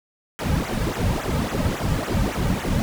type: noise with flanger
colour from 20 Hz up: brown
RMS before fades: -23 dBFS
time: 0.39-2.82 s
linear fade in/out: 0 ms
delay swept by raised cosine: 0.2 to 2.9 ms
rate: 3.6 Hz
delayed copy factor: -1
effects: none